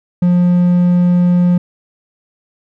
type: tone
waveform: triangle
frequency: 177.1 Hz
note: F3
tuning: 24 cents sharp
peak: -6 dBFS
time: 0.22-1.58 s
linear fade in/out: 5 ms
effects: none